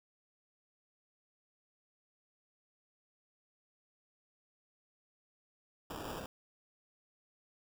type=noise with sample-and-hold; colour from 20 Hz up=white; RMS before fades=-43 dBFS; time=5.9-6.26 s; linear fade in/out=2 ms; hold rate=2100 Hz; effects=none